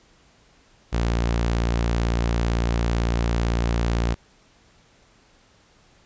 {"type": "tone", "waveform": "sawtooth", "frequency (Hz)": 57.9, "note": "A#1", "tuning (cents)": -11, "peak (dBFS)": -16, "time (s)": [0.92, 4.15], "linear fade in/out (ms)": 20, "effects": ["pink hiss -57 dBFS RMS until 6.05 s", "resampled to 16000 Hz"]}